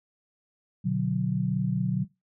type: chord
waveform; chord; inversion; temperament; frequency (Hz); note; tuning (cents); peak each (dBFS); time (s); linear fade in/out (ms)
sine; B minor; none; just; 123.47 / 148.16 / 185.21; B2 / D3 / F#3; 0 / +16 / +2; -30 / -29 / -26; 0.84-2.05; 20
effects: noise-tail reverb RT60 0.2 s tail -18 dB re dry